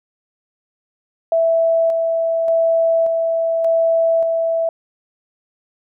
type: tone with tremolo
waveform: sine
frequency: 659.3 Hz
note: E5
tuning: in tune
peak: -12 dBFS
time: 1.32-4.69 s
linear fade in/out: 2 ms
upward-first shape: square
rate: 0.86 Hz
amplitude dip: 30%
effects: none